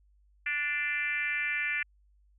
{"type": "tone with frequency modulation", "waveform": "sine", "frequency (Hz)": 2061, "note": "C7", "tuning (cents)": -27, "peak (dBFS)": -28, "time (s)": [0.46, 1.83], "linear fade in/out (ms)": 5, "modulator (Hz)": 301, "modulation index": 1.6, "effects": ["added 50 Hz sine -61 dBFS peak until 2.38 s"]}